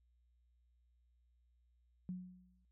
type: tone with exponential decay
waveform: sine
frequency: 182.3 Hz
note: F#3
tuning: 25 cents flat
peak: -38 dBFS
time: 2.09-2.65 s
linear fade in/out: 0 ms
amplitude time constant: 120 ms
effects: added 60 Hz sine -70 dBFS peak until 2.71 s